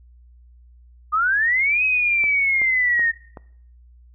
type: linear two-way sweep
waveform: sine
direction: up then down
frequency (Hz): 1207 to 2553 to 1820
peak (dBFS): -16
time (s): 1.12-3.12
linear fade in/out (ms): 20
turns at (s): 1.84
type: click train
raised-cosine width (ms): 1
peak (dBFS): -22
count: 4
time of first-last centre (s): 2.24-3.372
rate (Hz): 2.65
effects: noise-tail reverb RT60 0.7 s tail -22 dB re dry + added 60 Hz sine -46 dBFS peak until 4.14 s